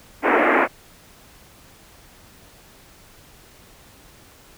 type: band-pass noise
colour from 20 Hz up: pink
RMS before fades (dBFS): -17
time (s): 0.22-0.68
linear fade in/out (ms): 50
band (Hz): 270 to 2300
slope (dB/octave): 48
effects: pink hiss -49 dBFS RMS until 4.57 s